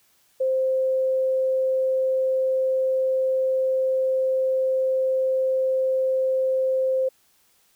sine tone, 523.3 Hz, C5, in tune, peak -19 dBFS, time 0.4-7.09 s, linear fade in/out 10 ms, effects white hiss -62 dBFS RMS until 7.75 s

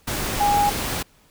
sine tone in noise, 820 Hz, G#5, 22 cents flat, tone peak -16 dBFS, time 0.4-0.7 s, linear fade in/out 10 ms, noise pink, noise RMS -26 dBFS, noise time 0.07-1.03 s, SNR +7 dB, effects pink hiss -57 dBFS RMS until 1.3 s

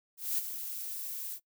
violet noise with ADSR envelope, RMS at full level -30 dBFS, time 0.17-1.4 s, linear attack 210 ms, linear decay 21 ms, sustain -9 dB, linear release 70 ms, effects noise-tail reverb RT60 0.1 s tail -20 dB re dry

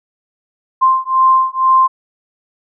sine beating tone pair, 1046.5 / 1048.6 Hz, C6 / C6, 0 / +3 cents, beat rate 2.1 Hz, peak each -12 dBFS, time 0.81-1.88 s, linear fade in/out 20 ms, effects none

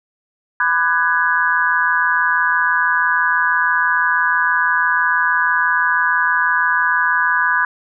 sine chord, G# half-diminished seventh, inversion first, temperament just, 996.7 / 1196.1 / 1495.1 / 1661.2 Hz, B5 / D6 / F#6 / G#6, +16 / +31 / +18 / 0 cents, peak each -19 / -23 / -18 / -17 dBFS, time 0.6-7.65 s, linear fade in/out 2 ms, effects none

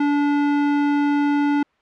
square tone, 288.9 Hz, D4, 28 cents flat, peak -17 dBFS, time 0-1.63 s, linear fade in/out 5 ms, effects white hiss -62 dBFS RMS until 1.81 s + low-pass 2000 Hz 12 dB/octave

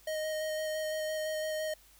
square tone with vibrato, 622.3 Hz, D#5, in tune, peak -33 dBFS, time 0.07-1.74 s, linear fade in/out 5 ms, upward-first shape square, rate 5.9 Hz, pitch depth 9 cents each way, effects added 50 Hz sine -64 dBFS peak until 1.99 s + white hiss -61 dBFS RMS until 1.99 s

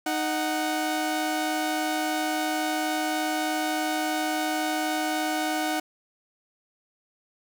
sawtooth tone pair together, 309.5 / 742 Hz, D#4 / F#5, -9 / +5 cents, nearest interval octave + minor third, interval 1514 cents, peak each -24 dBFS, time 0.06-5.8 s, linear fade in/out 5 ms, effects none

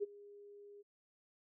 sine tone with ADSR envelope, 408 Hz, G#4, 31 cents flat, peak -32 dBFS, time 0-0.83 s, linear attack 30 ms, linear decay 22 ms, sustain -21 dB, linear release 26 ms, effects none

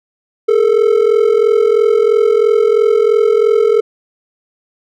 triangle ring-modulated tone, 439.2 Hz, A4, 3 cents flat, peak -3 dBFS, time 0.48-3.81 s, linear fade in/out 10 ms, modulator 21.5 Hz, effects none

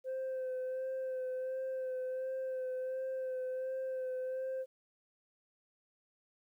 sine tone with vibrato, 518 Hz, C5, 17 cents flat, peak -33 dBFS, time 0.04-4.66 s, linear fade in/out 50 ms, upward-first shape sine, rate 1.4 Hz, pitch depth 21 cents each way, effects tanh soft clip ceiling -34 dBFS + 12-bit

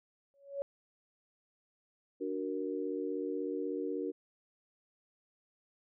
sine tone with exponential growth, 559 Hz, C#5, 14 cents sharp, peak -30 dBFS, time 0.34-0.62 s, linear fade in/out 0 ms, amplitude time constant 60 ms
sine chord, D augmented, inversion none, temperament equal, 293.7 / 370 / 466.2 Hz, D4 / F#4 / A#4, 0 / 0 / 0 cents, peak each -38 dBFS, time 2.2-4.12 s, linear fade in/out 20 ms
effects none

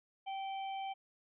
harmonic tone, 777 Hz, G5, 16 cents flat, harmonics 1 / 3 / 4, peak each -38 / -51 / -51 dBFS, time 0.26-0.94 s, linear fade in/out 20 ms, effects none

